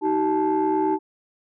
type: tone cluster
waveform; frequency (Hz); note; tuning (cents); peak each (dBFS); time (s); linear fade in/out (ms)
sine; 314.9 / 383.6 / 871; D#4 / G4 / A5; +21 / -37 / -18; -22; 0.01-0.99; 50
effects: tanh soft clip ceiling -13 dBFS